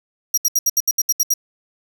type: tone bursts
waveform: sawtooth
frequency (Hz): 5720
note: F8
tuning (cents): +41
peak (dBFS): -11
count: 10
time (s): 0.34-1.339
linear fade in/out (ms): 5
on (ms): 36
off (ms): 71
effects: none